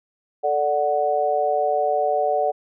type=chord; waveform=sine; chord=D major; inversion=second; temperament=equal; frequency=440 / 587.3 / 740 Hz; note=A4 / D5 / F#5; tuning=0 / 0 / 0 cents; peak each=-25 / -22 / -21 dBFS; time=0.43-2.52 s; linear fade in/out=20 ms; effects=none